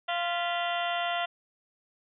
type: harmonic tone with a mistuned harmonic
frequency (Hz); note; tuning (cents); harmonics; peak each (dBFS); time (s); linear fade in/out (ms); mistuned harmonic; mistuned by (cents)
346.7; F4; -13; 2 / 3 / 4 / 5 / 6 / 7 / 8 / 9 / 10; -30 / -39 / -35 / -45 / -38 / -47 / -38 / -38 / -41; 0.08-1.26; 10; 6; -88
effects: none